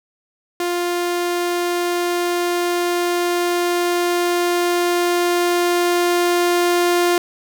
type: tone with level ramp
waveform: sawtooth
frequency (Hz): 350.5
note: F4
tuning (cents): +6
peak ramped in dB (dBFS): -15 to -10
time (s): 0.6-7.18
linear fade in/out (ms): 2
effects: none